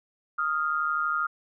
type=tone pair together; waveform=sine; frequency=1244.5 / 1396.8 Hz; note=D#6 / F6; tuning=0 / 0 cents; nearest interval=major second; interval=200 cents; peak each=-27 dBFS; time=0.38-1.27 s; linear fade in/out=10 ms; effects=none